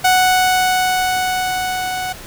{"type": "tone with level ramp", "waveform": "sawtooth", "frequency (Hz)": 740, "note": "F#5", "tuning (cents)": 0, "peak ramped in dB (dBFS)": [-6, -17], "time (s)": [0.04, 2.13], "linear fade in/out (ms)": 10, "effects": ["pink hiss -35 dBFS RMS until 2.26 s"]}